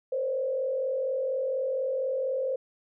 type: tone with frequency modulation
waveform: sine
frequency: 527 Hz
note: C5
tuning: 12 cents sharp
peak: -26 dBFS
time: 0.12-2.56 s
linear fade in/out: 5 ms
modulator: 44.2 Hz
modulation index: 0.77
effects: none